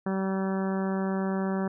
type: harmonic tone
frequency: 191.8 Hz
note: G3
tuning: 37 cents flat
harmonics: 1 / 2 / 3 / 4 / 5 / 6 / 7 / 8 / 9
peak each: -27 / -33 / -37 / -39 / -41 / -43 / -44 / -45 / -46 dBFS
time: 0.06-1.68 s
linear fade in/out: 5 ms
effects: none